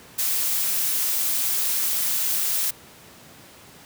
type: noise with amplitude modulation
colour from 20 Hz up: blue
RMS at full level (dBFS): -22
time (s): 0.18-2.71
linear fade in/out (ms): 10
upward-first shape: sine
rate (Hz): 257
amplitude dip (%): 30
effects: pink hiss -47 dBFS RMS until 3.85 s + high-pass 100 Hz 12 dB/octave